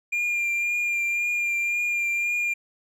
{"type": "tone with vibrato", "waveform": "triangle", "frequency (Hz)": 2400, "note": "D7", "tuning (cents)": 37, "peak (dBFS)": -21, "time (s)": [0.12, 2.54], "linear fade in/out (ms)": 10, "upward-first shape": "triangle", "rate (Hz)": 1.9, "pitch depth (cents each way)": 21, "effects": []}